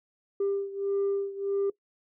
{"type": "beating tone pair", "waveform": "sine", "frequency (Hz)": [396.6, 398.2], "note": ["G4", "G4"], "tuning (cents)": [20, 27], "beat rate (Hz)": 1.6, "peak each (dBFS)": [-27, -30], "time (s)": [0.4, 1.7], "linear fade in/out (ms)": 5, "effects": ["noise-tail reverb RT60 0.1 s tail -20 dB re dry", "tanh soft clip ceiling -22 dBFS"]}